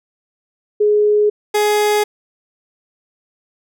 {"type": "tone pair in turn", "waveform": ["sine", "30% pulse"], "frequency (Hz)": [418.7, 418.7], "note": ["G#4", "G#4"], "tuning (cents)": [14, 14], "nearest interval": "unison", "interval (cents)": 0, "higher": "neither", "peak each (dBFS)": -10, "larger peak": "neither", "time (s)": [[0.8, 1.3], [1.54, 2.04]], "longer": "neither", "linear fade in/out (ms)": 10, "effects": []}